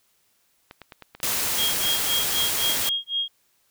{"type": "clicks", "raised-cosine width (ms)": 0.3, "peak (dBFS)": -24, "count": 10, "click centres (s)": [0.711, 0.817, 0.922, 1.023, 1.15, 1.202, 1.276, 1.464, 1.953, 2.011]}
{"type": "noise", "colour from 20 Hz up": "white", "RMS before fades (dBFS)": -25, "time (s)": [1.23, 2.89], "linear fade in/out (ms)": 0}
{"type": "tone with tremolo", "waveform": "sine", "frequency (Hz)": 3256, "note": "G#7", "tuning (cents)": -35, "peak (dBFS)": -21, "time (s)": [1.58, 3.28], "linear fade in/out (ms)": 2, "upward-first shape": "sine", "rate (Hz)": 3.9, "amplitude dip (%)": 100}
{"effects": ["white hiss -66 dBFS RMS until 3.7 s"]}